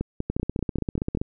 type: two click trains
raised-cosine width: 3 ms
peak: -13 / -13 dBFS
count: 15 / 7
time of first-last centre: 0.3-1.215 / 0.01-1.173 s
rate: 15.3 / 5.16 Hz
effects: none